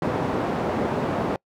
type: band-pass noise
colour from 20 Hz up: white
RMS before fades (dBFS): -25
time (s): 0.02-1.36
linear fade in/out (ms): 2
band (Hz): 110 to 620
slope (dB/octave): 12
effects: noise-tail reverb RT60 0.1 s tail -26 dB re dry